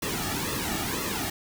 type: noise with flanger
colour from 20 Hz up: pink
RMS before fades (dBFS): -30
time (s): 0.02-1.3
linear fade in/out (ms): 5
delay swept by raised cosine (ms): 1.3 to 1.99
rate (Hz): 2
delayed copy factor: -0.75
effects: none